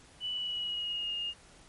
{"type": "tone with pitch glide", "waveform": "sine", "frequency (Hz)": [2969, 2838], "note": ["F#7", "F7"], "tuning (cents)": [5, 27], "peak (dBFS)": -32, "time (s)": [0.2, 1.34], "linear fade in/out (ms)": 50, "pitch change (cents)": -78, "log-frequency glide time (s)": [0.3, 1.14], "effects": ["pink hiss -57 dBFS RMS until 1.68 s", "MP3 48 kbps"]}